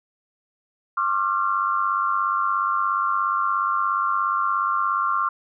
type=tone cluster; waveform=sine; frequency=1076 / 1173 / 1373 Hz; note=C6 / D6 / F6; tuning=+48 / -2 / -30 cents; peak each=-24 dBFS; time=0.97-5.29 s; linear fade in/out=5 ms; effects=none